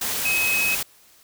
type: tone in noise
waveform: sine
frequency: 2550 Hz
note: D#7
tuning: 42 cents sharp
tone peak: -20 dBFS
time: 0.25-0.75 s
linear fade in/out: 5 ms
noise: white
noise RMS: -26 dBFS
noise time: 0.01-0.83 s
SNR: +3 dB
effects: white hiss -54 dBFS RMS until 1.23 s